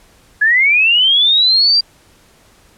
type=linear sweep; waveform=sine; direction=up; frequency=1661 to 4778 Hz; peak=-8 dBFS; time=0.41-1.81 s; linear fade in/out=10 ms; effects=pink hiss -49 dBFS RMS until 2.77 s + low-pass 12000 Hz 12 dB/octave